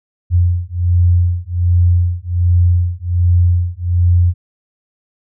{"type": "beating tone pair", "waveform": "sine", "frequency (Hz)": [87.31, 88.61], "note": ["F2", "F2"], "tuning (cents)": [0, 26], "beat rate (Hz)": 1.3, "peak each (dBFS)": -13, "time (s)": [0.3, 4.34], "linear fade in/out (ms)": 50, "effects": []}